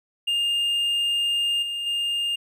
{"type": "tone with level steps", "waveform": "triangle", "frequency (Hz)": 2816, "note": "F7", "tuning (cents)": 14, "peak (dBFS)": [-19, -25, -21], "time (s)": [0.27, 2.36], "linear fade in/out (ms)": 10, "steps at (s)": [1.62, 1.86], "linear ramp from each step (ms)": 10, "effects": []}